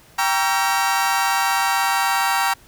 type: chord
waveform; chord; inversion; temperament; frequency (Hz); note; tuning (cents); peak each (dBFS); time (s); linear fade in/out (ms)
30% pulse; G diminished seventh; none; just; 784 / 940.8 / 1128.9 / 1354.7; G5 / Bb5 / Db6 / Fb6; 0 / +16 / +31 / +47; -19 / -19 / -24 / -22; 0.18-2.54; 10
effects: pink hiss -50 dBFS RMS until 2.67 s